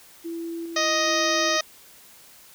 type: tone with tremolo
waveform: sine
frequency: 334.3 Hz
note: E4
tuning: 24 cents sharp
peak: -29 dBFS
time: 0.24-1.58 s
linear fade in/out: 20 ms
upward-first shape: square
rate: 1.2 Hz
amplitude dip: 30%
type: harmonic tone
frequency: 624 Hz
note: D#5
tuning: 5 cents sharp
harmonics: 1 / 2 / 3 / 4 / 5 / 6 / 7 / 8 / 9 / 10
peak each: -26 / -27 / -27 / -32 / -34 / -30 / -35 / -31 / -31 / -33 dBFS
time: 0.76-1.61 s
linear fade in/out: 5 ms
effects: white hiss -50 dBFS RMS until 2.54 s